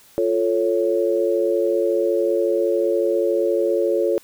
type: chord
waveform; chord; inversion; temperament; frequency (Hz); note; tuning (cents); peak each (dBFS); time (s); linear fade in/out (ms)
sine; F augmented; none; equal; 349.2 / 440 / 554.4; F4 / A4 / C#5; 0 / 0 / 0; -21; 0.18-4.18; 0
effects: white hiss -51 dBFS RMS until 4.23 s